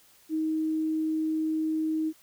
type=tone; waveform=sine; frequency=315 Hz; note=D#4; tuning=21 cents sharp; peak=-25 dBFS; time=0.29-2.13 s; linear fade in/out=50 ms; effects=white hiss -59 dBFS RMS until 2.22 s